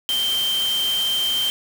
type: tone in noise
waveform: sine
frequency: 3136 Hz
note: G7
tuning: in tune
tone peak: -19 dBFS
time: 0.09-1.5 s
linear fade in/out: 0 ms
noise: white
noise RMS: -30 dBFS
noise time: 0.09-1.5 s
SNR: +8 dB
effects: none